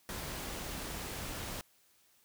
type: noise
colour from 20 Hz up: pink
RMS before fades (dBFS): -41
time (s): 0.09-1.61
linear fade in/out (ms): 0
effects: white hiss -68 dBFS RMS until 2.24 s